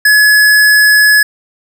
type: tone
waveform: square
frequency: 1698 Hz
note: G#6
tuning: 38 cents sharp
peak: -5 dBFS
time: 0.05-1.23 s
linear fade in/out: 5 ms
effects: none